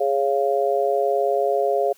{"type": "chord", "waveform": "sine", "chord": "Db major", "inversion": "second", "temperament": "just", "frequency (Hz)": [415.8, 554.4, 693], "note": ["Ab4", "Db5", "F5"], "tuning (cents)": [2, 0, -14], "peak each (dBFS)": -22, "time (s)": [0, 1.93], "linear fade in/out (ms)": 10, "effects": ["white hiss -55 dBFS RMS until 1.97 s"]}